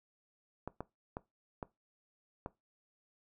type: clicks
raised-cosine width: 1 ms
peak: -25 dBFS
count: 5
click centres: 0.676 / 0.806 / 1.169 / 1.628 / 2.461 s
effects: noise-tail reverb RT60 0.2 s tail -19 dB re dry